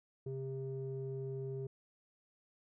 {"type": "tone with low-pass filter", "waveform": "square", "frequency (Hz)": 133.3, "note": "C3", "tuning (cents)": 33, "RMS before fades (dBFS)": -41, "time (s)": [0.26, 1.67], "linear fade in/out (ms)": 5, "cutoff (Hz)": 370, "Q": 3.9, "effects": []}